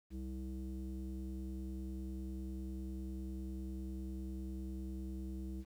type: tone with low-pass filter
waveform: square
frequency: 65 Hz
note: C2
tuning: 11 cents flat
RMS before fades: -43 dBFS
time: 0.1-5.65 s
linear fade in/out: 50 ms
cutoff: 280 Hz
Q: 7.3
effects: 11-bit